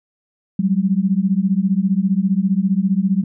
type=beating tone pair; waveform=sine; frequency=185 / 200 Hz; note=F#3 / G3; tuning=0 / +35 cents; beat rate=15 Hz; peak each=-17 dBFS; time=0.59-3.24 s; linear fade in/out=5 ms; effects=none